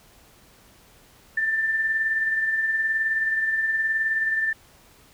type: tone with tremolo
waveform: sine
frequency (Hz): 1779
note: A6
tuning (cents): +19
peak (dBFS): -19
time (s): 1.37-4.53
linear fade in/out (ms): 5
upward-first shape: sine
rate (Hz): 19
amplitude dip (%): 40
effects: pink hiss -54 dBFS RMS until 5.13 s